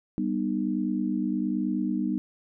sine chord, G augmented, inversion none, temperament just, 196 / 245 / 306.2 Hz, G3 / B3 / D#4, 0 / -14 / -28 cents, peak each -29 dBFS, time 0.18-2.18 s, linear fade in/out 0 ms, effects none

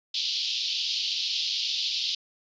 white band-pass noise, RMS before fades -29 dBFS, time 0.14-2.15 s, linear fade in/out 5 ms, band 2900 to 5000 Hz, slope 48 dB/octave, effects resampled to 16000 Hz

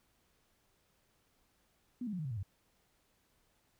sine tone with pitch steps, 246.5 / 210.9 / 180.45 / 154.39 / 132.1 / 113.02 / 96.7 Hz, B3 / G#3 / F#3 / D#3 / C3 / A2 / G2, -3 / +27 / -43 / -13 / +17 / +47 / -23 cents, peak -36 dBFS, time 2.01-2.43 s, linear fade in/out 5 ms, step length 60 ms, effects pink hiss -74 dBFS RMS until 3.79 s

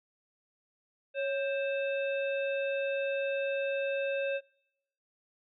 harmonic tone with a mistuned harmonic, 526 Hz, C5, 9 cents sharp, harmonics 1 / 3 / 5 / 7, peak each -30 / -40 / -38 / -49 dBFS, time 1.14-4.41 s, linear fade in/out 50 ms, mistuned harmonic 1, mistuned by +85 cents, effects noise-tail reverb RT60 0.8 s tail -25 dB re dry

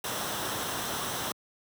pink noise with comb filter, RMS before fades -33 dBFS, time 0.04-1.32 s, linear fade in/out 2 ms, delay 0.43 ms, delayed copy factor -0.5, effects high-pass 100 Hz 12 dB/octave

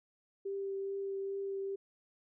sine tone with vibrato, 392.5 Hz, G4, 2 cents sharp, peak -35 dBFS, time 0.45-1.76 s, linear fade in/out 10 ms, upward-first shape triangle, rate 2.4 Hz, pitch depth 12 cents each way, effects none

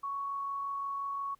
sine tone with amplitude modulation, 1113 Hz, C#6, 7 cents sharp, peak -32 dBFS, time 0.03-1.35 s, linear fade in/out 10 ms, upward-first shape sine, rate 45.7 Hz, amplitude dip 25%, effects pink hiss -70 dBFS RMS until 1.39 s

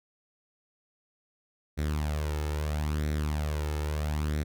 sawtooth tone with flanger, 75.4 Hz, D2, 46 cents sharp, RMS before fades -30 dBFS, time 1.77-4.44 s, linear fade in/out 20 ms, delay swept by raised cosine 0.51 to 2.31 ms, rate 0.76 Hz, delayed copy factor +0.6, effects none

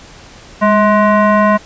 sine tone with frequency modulation, 204.7 Hz, G#3, 25 cents flat, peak -7 dBFS, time 0.61-1.58 s, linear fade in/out 20 ms, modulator 845 Hz, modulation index 1.4, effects pink hiss -38 dBFS RMS until 1.65 s + resampled to 16000 Hz

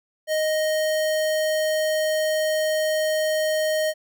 square tone, 622.3 Hz, D#5, in tune, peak -21 dBFS, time 0.27-3.94 s, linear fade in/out 50 ms, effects none

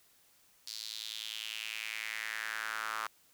sawtooth tone with high-pass filter sweep, 110 Hz, A2, in tune, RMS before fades -40 dBFS, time 0.67-3.07 s, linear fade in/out 5 ms, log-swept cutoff 4600 to 1200 Hz, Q 3.8, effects white hiss -66 dBFS RMS until 3.33 s

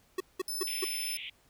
square tone bursts, 372.9 Hz, F#4, 14 cents sharp, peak -30 dBFS, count 4, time 0.18-0.846 s, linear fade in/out 5 ms, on 24 ms, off 190 ms
15% pulse tone, 5274 Hz, E8, in tune, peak -28 dBFS, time 0.48-1.17 s, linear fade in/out 2 ms
pink band-pass noise, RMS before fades -42 dBFS, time 0.67-1.3 s, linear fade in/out 5 ms, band 2100 to 3500 Hz, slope 96 dB/octave
effects pink hiss -66 dBFS RMS until 1.49 s

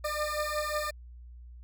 20% pulse beating tone pair, 599 / 604.5 Hz, D5 / D5, +34 / +50 cents, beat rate 5.5 Hz, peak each -28 dBFS, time 0.04-0.91 s, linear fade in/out 10 ms, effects added 60 Hz sine -45 dBFS peak until 1.63 s

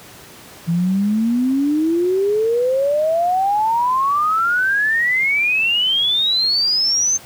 sine exponential sweep, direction up, 164.81 to 6350 Hz, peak -14 dBFS, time 0.67-7.18 s, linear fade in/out 20 ms, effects pink hiss -40 dBFS RMS until 7.25 s + high-pass 100 Hz 12 dB/octave

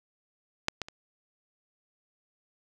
clicks, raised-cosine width 0.2 ms, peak -8 / -15 / -25 dBFS, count 3, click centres 0.684 / 0.817 / 0.885 s, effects none

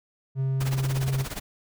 triangle tone, 133.5 Hz, C3, 35 cents sharp, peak -21 dBFS, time 0.35-1.26 s, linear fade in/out 50 ms
pink noise with tremolo, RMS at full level -32 dBFS, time 0.6-1.4 s, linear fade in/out 10 ms, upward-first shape sine, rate 17 Hz, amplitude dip 85%
effects none

